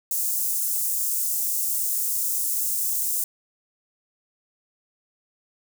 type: high-pass noise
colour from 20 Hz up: white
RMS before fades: -25 dBFS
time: 0.11-3.24 s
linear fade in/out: 2 ms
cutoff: 7000 Hz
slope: 24 dB/octave
effects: none